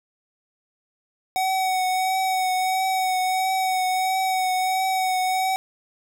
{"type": "tone with vibrato", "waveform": "square", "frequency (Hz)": 750, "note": "F#5", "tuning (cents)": 23, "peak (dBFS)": -21, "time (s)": [1.36, 5.56], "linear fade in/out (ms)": 0, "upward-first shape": "triangle", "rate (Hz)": 1.5, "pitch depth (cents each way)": 25, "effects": []}